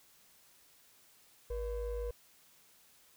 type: ring-modulated tone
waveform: triangle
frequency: 266.8 Hz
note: C4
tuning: 34 cents sharp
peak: -30 dBFS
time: 1.5-2.11 s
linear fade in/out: 5 ms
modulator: 214 Hz
effects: white hiss -64 dBFS RMS until 3.16 s